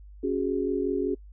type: chord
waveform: sine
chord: C# suspended fourth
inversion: none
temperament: equal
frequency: 277.2 / 370 / 415.3 Hz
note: C#4 / F#4 / G#4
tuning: 0 / 0 / 0 cents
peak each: -29 / -28 / -29 dBFS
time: 0.23-1.15 s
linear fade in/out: 10 ms
effects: noise-tail reverb RT60 0.1 s tail -26 dB re dry + added 50 Hz sine -44 dBFS peak until 1.32 s